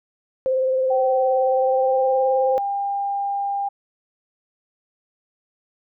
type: tone with vibrato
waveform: sine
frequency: 521 Hz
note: C5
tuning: 7 cents flat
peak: -17 dBFS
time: 0.46-2.58 s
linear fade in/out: 0 ms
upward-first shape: triangle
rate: 19 Hz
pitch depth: 29 cents each way
type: tone with pitch glide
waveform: sine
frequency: 772 to 800.1 Hz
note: G5 to G5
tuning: -27 to +35 cents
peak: -21 dBFS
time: 0.9-3.69 s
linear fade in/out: 10 ms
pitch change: +62 cents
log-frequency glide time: 1.33-2.28 s
effects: none